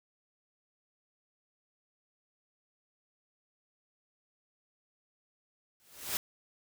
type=noise with exponential growth; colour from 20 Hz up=white; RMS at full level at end=-30 dBFS; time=5.8-6.17 s; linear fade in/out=0 ms; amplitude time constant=80 ms; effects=none